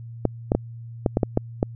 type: clicks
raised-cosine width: 2 ms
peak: -5 dBFS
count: 8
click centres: 0.253 / 0.519 / 0.55 / 1.062 / 1.171 / 1.232 / 1.374 / 1.629 s
effects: added 116 Hz sine -35 dBFS peak until 1.75 s